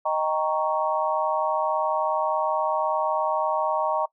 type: chord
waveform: sine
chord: Eb dominant seventh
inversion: none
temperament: equal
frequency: 622.3 / 784 / 932.3 / 1108.7 Hz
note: Eb5 / G5 / Bb5 / Db6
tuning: 0 / 0 / 0 / 0 cents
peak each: -26 / -29 / -26 / -28 dBFS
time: 0.05-4.06 s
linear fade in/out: 10 ms
effects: noise-tail reverb RT60 0.1 s tail -22 dB re dry